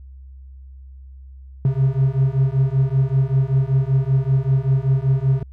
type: beating tone pair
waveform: triangle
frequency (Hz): 131.4 / 136.6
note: C3 / C#3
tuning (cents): +8 / -25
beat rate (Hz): 5.2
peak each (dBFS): -16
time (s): 1.65-5.43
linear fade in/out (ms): 2
effects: added 66 Hz sine -37 dBFS peak until 5.52 s